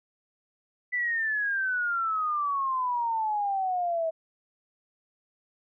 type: exponential sweep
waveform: sine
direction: down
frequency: 1998 to 640 Hz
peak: -25 dBFS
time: 0.92-4.11 s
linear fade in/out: 20 ms
effects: none